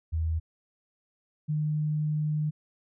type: tone pair in turn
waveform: sine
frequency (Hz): 80.7 / 151.97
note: E2 / D#3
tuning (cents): -36 / -40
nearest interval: major seventh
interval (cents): 1096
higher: second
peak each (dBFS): -25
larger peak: neither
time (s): 0.12-0.4 / 1.48-2.51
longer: second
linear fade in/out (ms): 20
effects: none